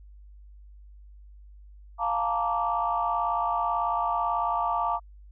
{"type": "chord", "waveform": "sine", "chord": "Bb major seventh", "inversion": "second", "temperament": "just", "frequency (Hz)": [699.2, 874.1, 932.3, 1165.4], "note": ["F5", "A5", "Bb5", "D6"], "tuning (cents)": [2, -12, 0, -14], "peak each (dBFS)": [-29, -31, -29, -28], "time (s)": [1.98, 5], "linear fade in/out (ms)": 50, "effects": ["tanh soft clip ceiling -13 dBFS", "added 50 Hz sine -46 dBFS peak until 5.31 s"]}